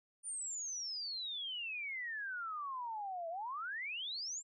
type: exponential two-way sweep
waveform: sine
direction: down then up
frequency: 9397 to 649 to 7630 Hz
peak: -39 dBFS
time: 0.23-4.43 s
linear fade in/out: 50 ms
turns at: 3.29 s
effects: none